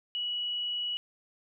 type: tone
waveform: sine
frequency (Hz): 2930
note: F#7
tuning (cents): -18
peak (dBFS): -30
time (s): 0.15-0.97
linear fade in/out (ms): 0
effects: none